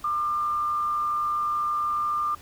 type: tone with frequency modulation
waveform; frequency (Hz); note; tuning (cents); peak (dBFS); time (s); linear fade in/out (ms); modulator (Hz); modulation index
sine; 1198; D6; +34; -23; 0.04-2.35; 5; 124; 0.28
effects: added 80 Hz sine -56 dBFS peak until 2.41 s + pink hiss -50 dBFS RMS until 2.41 s